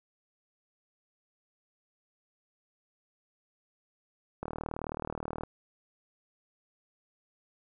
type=click train; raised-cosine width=1 ms; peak=-21 dBFS; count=40; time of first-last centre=4.43-5.435 s; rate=38.8 Hz; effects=none